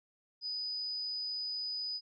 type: tone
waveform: sine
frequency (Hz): 4978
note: D#8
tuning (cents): 0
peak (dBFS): -35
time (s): 0.41-2.01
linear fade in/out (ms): 50
effects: none